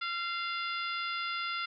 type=harmonic tone with a mistuned harmonic; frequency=695 Hz; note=F5; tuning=9 cents flat; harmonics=2 / 3 / 4 / 5 / 6 / 7; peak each=-35 / -39 / -41 / -42 / -48 / -45 dBFS; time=0.01-1.66 s; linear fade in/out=10 ms; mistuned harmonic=2; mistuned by=-24 cents; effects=none